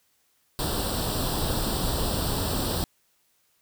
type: noise with comb filter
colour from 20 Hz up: pink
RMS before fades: -27 dBFS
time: 0.59-2.84 s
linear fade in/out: 0 ms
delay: 0.23 ms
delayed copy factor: +0.8
effects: white hiss -68 dBFS RMS until 3.61 s